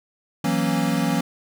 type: chord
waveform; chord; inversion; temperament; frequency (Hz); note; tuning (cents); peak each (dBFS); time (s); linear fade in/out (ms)
square; F# dominant seventh; third; equal with one note detuned; 164.81 / 185 / 233.1 / 273.7; E3 / F#3 / A#3 / C#4; 0 / 0 / 0 / -22; -26; 0.44-1.21; 5
effects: none